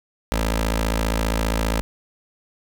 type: tone with notch filter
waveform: 15% pulse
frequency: 55 Hz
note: A1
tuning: in tune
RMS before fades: -22 dBFS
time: 0.32-1.81 s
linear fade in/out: 0 ms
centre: 130 Hz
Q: 0.66
effects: none